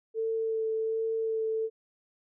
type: tone with vibrato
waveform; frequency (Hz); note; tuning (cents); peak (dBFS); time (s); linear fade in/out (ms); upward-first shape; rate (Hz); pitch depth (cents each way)
sine; 445.3; A4; +21; -27; 0.14-1.7; 50; sine; 1.3; 12
effects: none